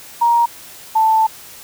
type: tone pair in turn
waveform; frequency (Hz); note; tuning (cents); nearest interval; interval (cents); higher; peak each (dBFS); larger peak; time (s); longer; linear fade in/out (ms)
sine; 940 / 882.6; A#5 / A5; +14 / +5; minor second; 109; first; -10; neither; 0.21-0.46 / 0.95-1.27; second; 10
effects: white hiss -38 dBFS RMS until 1.63 s